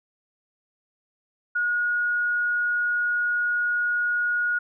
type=tone; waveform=sine; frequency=1445 Hz; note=F#6; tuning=41 cents flat; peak=-21 dBFS; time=1.55-4.59 s; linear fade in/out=10 ms; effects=none